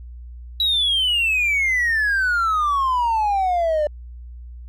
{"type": "exponential sweep", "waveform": "triangle", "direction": "down", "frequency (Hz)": [3925, 587.3], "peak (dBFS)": -14, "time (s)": [0.6, 3.87], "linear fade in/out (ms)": 2, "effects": ["tanh soft clip ceiling -12 dBFS", "added 60 Hz sine -34 dBFS peak until 4.68 s"]}